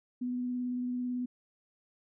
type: tone with vibrato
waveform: sine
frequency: 247.9 Hz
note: B3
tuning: 7 cents sharp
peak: -31 dBFS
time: 0.21-1.26 s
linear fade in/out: 10 ms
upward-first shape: sine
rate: 18 Hz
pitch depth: 13 cents each way
effects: none